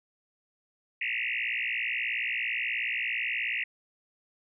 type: tone with frequency modulation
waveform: sine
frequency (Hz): 2349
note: D7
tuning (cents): 0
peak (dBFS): -28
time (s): 1.01-3.64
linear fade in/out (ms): 5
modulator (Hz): 58.5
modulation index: 7.7
effects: none